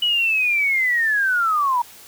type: linear sweep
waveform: sine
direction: down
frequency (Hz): 2960 to 932.3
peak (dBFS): -16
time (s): 0.02-1.82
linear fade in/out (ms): 5
effects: white hiss -44 dBFS RMS until 2.07 s